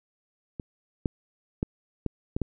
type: clicks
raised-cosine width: 3 ms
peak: -21 / -12 / -13 / -14 / -15 / -14 dBFS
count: 6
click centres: 0.598 / 1.058 / 1.629 / 2.063 / 2.365 / 2.417 s
effects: none